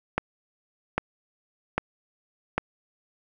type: click train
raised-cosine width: 0.5 ms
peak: -8 dBFS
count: 4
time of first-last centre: 0.18-2.58 s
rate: 1.25 Hz
effects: none